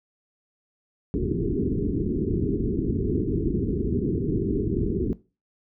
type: low-pass noise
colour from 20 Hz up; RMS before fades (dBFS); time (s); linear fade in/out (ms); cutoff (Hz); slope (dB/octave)
white; -25; 1.14-5.13; 0; 420; 96
effects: noise-tail reverb RT60 0.3 s tail -18 dB re dry